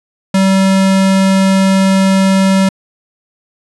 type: tone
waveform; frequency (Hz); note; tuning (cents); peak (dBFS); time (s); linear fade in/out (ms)
square; 192.2; G3; -34; -8; 0.34-2.69; 5
effects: resampled to 24000 Hz